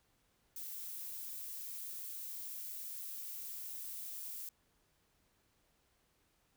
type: noise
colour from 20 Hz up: violet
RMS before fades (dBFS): -45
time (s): 0.56-4.49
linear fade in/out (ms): 2
effects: pink hiss -75 dBFS RMS until 6.56 s